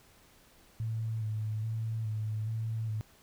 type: tone with vibrato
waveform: sine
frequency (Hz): 110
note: A2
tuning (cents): 0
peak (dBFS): -31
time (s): 0.8-3.01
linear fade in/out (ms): 0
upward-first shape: square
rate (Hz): 1.2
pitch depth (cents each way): 29
effects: pink hiss -61 dBFS RMS until 3.22 s